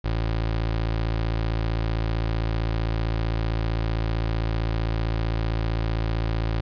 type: tone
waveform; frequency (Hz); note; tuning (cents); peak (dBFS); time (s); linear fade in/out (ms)
25% pulse; 55.5; A1; +16; -19; 0.04-6.61; 10
effects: resampled to 11025 Hz